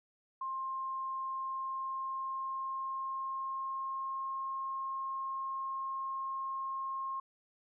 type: tone with pitch glide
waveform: sine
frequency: 1060 to 1071.1 Hz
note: C6 to C6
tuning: +22 to +40 cents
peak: -35 dBFS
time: 0.41-7.2 s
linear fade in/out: 5 ms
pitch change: +18 cents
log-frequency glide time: 1.23-4.29 s
effects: none